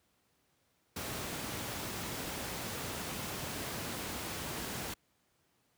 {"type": "noise", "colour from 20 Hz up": "pink", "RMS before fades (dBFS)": -39, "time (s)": [0.96, 4.94], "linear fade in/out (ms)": 5, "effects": ["pink hiss -74 dBFS RMS until 5.77 s", "high-pass 80 Hz 12 dB/octave"]}